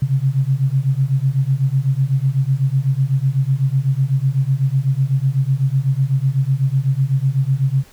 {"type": "beating tone pair", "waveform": "sine", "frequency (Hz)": [130.81, 138.81], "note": ["C3", "C#3"], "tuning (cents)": [0, 3], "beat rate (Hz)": 8, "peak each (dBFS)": -17, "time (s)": [0.02, 7.84], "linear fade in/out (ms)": 5, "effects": ["pink hiss -48 dBFS RMS until 7.92 s"]}